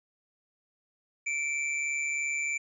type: tone with amplitude modulation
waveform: square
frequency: 2334 Hz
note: D7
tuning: 11 cents flat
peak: -27 dBFS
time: 1.26-2.58 s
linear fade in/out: 10 ms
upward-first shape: sine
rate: 143 Hz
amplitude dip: 50%
effects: resampled to 22050 Hz